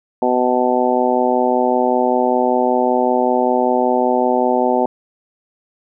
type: harmonic tone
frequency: 125.2 Hz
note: B2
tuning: 24 cents sharp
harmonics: 2 / 3 / 4 / 5 / 6 / 7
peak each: -20 / -20 / -20 / -20 / -20 / -20 dBFS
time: 0.22-4.86 s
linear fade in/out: 2 ms
effects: none